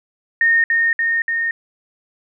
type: tone with echo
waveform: sine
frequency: 1839 Hz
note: A#6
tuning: 24 cents flat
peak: -11 dBFS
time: 0.41-0.64 s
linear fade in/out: 2 ms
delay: 290 ms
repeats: 3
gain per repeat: -2 dB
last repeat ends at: 1.51 s
effects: none